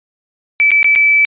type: tone with dropouts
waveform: sine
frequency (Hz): 2309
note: D7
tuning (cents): -30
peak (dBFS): -7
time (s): 0.6-1.25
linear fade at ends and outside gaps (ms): 0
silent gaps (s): 0.706-0.716 / 0.83-0.844 / 0.952-0.959
effects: resampled to 8000 Hz